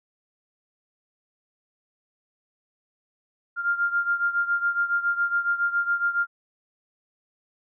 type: beating tone pair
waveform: sine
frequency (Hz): 1396.9 / 1404.1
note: F6 / F6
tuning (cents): 0 / +9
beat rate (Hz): 7.2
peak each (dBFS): -23 / -27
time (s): 3.56-6.27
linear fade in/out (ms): 50
effects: none